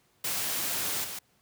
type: noise with level steps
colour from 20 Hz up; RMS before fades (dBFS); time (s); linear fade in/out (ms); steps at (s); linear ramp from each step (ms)
white; -31 / -38; 0.24-1.19; 5; 1.03; 20
effects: pink hiss -67 dBFS RMS until 1.41 s + high-pass 80 Hz 12 dB/octave